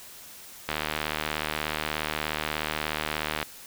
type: click train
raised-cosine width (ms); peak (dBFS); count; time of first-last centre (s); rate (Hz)
0.3; -11; 211; 0.69-3.428; 76.7
effects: white hiss -46 dBFS RMS until 3.66 s